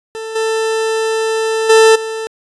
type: tone with level steps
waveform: 40% pulse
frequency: 443.8 Hz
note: A4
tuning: 15 cents sharp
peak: -22 / -13 / -4 / -19 dBFS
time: 0.15-2.27 s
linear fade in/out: 0 ms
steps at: 0.35 / 1.69 / 1.95 s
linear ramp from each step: 10 ms
effects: resampled to 24000 Hz